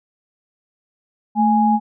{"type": "tone pair together", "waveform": "sine", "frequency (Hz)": [220, 830.6], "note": ["A3", "G#5"], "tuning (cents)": [0, 0], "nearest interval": "octave + major seventh", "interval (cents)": 2300, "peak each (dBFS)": -15, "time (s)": [1.35, 1.8], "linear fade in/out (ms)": 50, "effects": []}